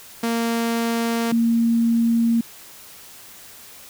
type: tone pair in turn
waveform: sawtooth / sine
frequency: 231.2 / 231.2 Hz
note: A#3 / A#3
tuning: -14 / -14 cents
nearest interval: unison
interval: 0 cents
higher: neither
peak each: -16 / -15 dBFS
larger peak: second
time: 0.23-1.32 / 1.32-2.41 s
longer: neither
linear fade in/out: 5 ms
effects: white hiss -43 dBFS RMS until 3.89 s